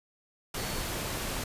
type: tone in noise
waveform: sine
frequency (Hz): 4435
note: C#8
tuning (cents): 0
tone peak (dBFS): -45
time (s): 0.57-0.82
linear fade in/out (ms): 5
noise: pink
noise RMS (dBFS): -34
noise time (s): 0.54-1.44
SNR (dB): -14
effects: resampled to 32000 Hz